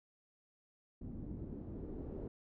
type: noise with low-pass filter sweep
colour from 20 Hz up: pink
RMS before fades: -45 dBFS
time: 1.01-2.28 s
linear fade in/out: 5 ms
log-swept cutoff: 240 to 420 Hz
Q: 1.8
effects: none